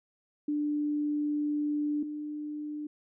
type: tone pair in turn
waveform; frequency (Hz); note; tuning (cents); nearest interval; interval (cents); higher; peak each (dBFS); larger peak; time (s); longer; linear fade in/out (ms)
sine; 295.9 / 298.8; D4 / D4; +13 / +30; unison; 17; second; -27 / -34; first; 0.48-2.03 / 2.03-2.87; first; 5
effects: none